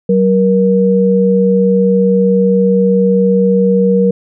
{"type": "tone pair together", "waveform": "sine", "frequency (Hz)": [189.27, 473.9], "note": ["F#3", "A#4"], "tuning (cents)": [40, 28], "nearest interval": "octave + major third", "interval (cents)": 1588, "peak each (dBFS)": -10, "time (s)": [0.09, 4.11], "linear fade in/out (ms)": 5, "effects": []}